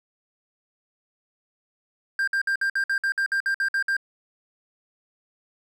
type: tone bursts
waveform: triangle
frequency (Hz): 1589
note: G6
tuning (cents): +23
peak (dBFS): -19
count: 13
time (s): 2.19-3.967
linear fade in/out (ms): 2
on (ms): 85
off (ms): 56
effects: none